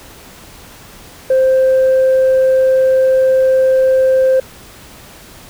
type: tone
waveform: sine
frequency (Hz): 523.3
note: C5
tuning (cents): 0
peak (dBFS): -6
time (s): 1.3-4.4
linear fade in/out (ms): 5
effects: tanh soft clip ceiling -6 dBFS + pink hiss -38 dBFS RMS until 5.49 s